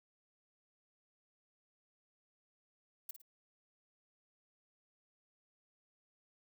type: noise with echo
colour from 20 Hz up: violet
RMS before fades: -42 dBFS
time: 3.09-3.11 s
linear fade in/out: 5 ms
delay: 54 ms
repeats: 2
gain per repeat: -9 dB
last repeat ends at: 3.218 s
effects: none